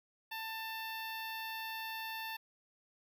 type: tone with notch filter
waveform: 10% pulse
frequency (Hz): 890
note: A5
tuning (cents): +20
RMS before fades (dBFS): -42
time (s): 0.31-2.37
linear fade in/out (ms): 10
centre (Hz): 6800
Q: 0.73
effects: none